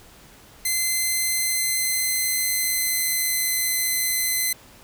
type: tone with pitch glide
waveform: 5% pulse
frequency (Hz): 2060 to 2041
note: C7 to C7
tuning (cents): -28 to -44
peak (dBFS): -11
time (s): 0.65-4.53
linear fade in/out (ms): 5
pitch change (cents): -16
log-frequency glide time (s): 1.35-3.56
effects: pink hiss -49 dBFS RMS until 4.83 s